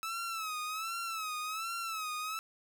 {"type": "tone with vibrato", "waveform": "sawtooth", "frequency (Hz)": 1300, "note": "E6", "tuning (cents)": -24, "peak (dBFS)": -32, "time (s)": [0.03, 2.39], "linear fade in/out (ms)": 0, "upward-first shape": "sine", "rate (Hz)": 1.3, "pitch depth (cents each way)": 92, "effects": []}